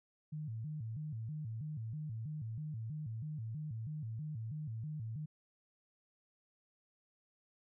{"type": "tone with vibrato", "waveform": "sine", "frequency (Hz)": 130.81, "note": "C3", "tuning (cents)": 0, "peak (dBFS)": -39, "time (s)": [0.32, 5.26], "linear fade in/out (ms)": 10, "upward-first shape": "square", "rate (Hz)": 3.1, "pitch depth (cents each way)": 270, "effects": []}